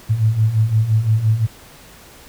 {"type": "beating tone pair", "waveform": "sine", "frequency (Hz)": [106.3, 112.1], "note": ["G#2", "A2"], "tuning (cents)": [41, 33], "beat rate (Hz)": 5.8, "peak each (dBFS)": [-19, -14], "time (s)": [0.09, 1.47], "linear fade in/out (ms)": 20, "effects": ["pink hiss -43 dBFS RMS until 2.28 s"]}